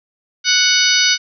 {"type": "harmonic tone with a mistuned harmonic", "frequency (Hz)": 740, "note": "F#5", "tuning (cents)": 0, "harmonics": [2, 3, 4, 5, 6, 7, 8], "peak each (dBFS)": [-19, -19, -19, -19, -19, -19, -19], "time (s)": [0.44, 1.18], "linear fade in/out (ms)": 50, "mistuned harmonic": 7, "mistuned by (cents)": -83, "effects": []}